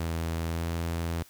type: tone with pitch glide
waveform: sawtooth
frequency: 82.41 to 83.75 Hz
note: E2 to E2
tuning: 0 to +28 cents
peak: -25 dBFS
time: 0-1.23 s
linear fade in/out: 5 ms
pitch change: +28 cents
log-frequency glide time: 0.43-0.67 s
effects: white hiss -56 dBFS RMS until 1.29 s